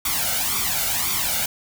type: noise with flanger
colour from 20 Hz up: white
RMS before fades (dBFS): -23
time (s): 0.05-1.46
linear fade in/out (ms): 5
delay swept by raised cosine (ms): 0.86 to 1.4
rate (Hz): 1.9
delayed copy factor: +0.75
effects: none